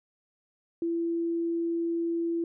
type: tone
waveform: sine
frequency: 336.1 Hz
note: E4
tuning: 34 cents sharp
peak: -26 dBFS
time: 0.82-2.44 s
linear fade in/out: 2 ms
effects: none